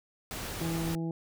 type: noise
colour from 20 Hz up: pink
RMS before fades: -38 dBFS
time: 0.31-0.95 s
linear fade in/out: 0 ms
type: harmonic tone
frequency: 164.81 Hz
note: E3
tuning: in tune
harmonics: 1 / 2 / 3 / 4 / 5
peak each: -32 / -35 / -46 / -50 / -48 dBFS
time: 0.61-1.11 s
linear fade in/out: 2 ms
effects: none